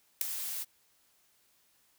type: noise with ADSR envelope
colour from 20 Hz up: blue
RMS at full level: -23 dBFS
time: 0.21-0.65 s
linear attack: 4 ms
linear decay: 4 ms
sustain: -14 dB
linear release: 28 ms
effects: white hiss -69 dBFS RMS until 1.98 s